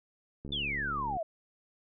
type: click train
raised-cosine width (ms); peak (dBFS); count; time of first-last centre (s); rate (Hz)
3; -30; 52; 0.45-1.168; 71
type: exponential sweep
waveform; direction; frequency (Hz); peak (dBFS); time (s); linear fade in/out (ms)
sine; down; 3585 to 622.3; -31; 0.52-1.23; 5
effects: none